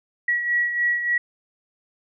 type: beating tone pair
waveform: sine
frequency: 1923 / 1926.4 Hz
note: B6 / B6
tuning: -47 / -44 cents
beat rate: 3.4 Hz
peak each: -20 / -28 dBFS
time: 0.28-1.18 s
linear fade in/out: 5 ms
effects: none